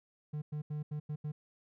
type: tone bursts at uneven times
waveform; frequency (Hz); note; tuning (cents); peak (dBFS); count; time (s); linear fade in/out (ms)
triangle; 150; D3; +37; -33; 6; 0.33-0.42 / 0.52-0.62 / 0.7-0.83 / 0.91-1 / 1.09-1.16 / 1.24-1.32; 10
effects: none